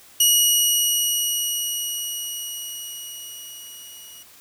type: tone with level ramp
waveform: 15% pulse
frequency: 2905 Hz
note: F#7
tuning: 32 cents flat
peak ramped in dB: -6 to -34 dBFS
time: 0.2-4.23 s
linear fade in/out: 5 ms
effects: white hiss -49 dBFS RMS until 4.4 s